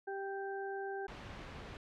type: harmonic tone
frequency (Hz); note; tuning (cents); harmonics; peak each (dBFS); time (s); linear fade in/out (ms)
392; G4; 0; 1 / 2 / 4; -40 / -43 / -46; 0.07-1.07; 10
type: noise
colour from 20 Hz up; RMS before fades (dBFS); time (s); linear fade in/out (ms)
pink; -47; 1.08-1.77; 2
effects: low-pass 3000 Hz 12 dB/octave